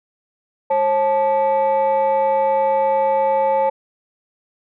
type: tone pair together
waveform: sine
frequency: 540 / 871.4 Hz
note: C#5 / A5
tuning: -45 / -17 cents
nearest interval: minor sixth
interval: 828 cents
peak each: -15 dBFS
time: 0.7-3.7 s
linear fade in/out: 10 ms
effects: tanh soft clip ceiling -11 dBFS